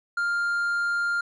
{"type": "tone", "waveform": "triangle", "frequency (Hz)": 1400, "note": "F6", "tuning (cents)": 4, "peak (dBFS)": -21, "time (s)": [0.17, 1.21], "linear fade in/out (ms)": 5, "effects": ["resampled to 24000 Hz"]}